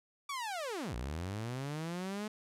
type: linear two-way sweep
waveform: sawtooth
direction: down then up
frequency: 1166 to 55 to 215.8 Hz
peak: -33 dBFS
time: 0.29-2.28 s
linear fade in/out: 5 ms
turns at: 0.95 s
effects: low-pass 11000 Hz 12 dB/octave